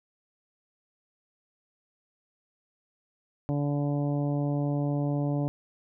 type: harmonic tone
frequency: 144.2 Hz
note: D3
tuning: 31 cents flat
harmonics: 1 / 2 / 3 / 4 / 5 / 6 / 7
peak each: -27 / -30 / -40 / -36 / -41 / -46 / -51 dBFS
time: 3.49-5.48 s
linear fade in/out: 0 ms
effects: none